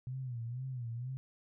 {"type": "tone with vibrato", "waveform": "sine", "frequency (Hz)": 123.47, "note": "B2", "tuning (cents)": 0, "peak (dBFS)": -37, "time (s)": [0.07, 1.17], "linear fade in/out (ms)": 0, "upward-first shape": "sine", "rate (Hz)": 2.1, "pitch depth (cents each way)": 120, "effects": []}